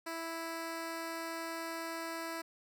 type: tone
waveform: 10% pulse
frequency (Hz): 329.6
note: E4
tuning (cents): 0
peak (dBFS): -30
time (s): 0.06-2.42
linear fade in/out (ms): 10
effects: none